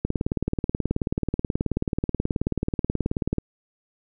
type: click train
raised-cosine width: 3 ms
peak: -10 dBFS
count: 63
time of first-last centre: 0.05-3.383 s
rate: 18.6 Hz
effects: none